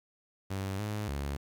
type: tone with pitch steps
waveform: sawtooth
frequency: 96.8 / 105.2 / 70.4 Hz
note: G2 / G#2 / C#2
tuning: -21 / +23 / +27 cents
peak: -29 dBFS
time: 0.5-1.37 s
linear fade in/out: 10 ms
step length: 290 ms
effects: 10-bit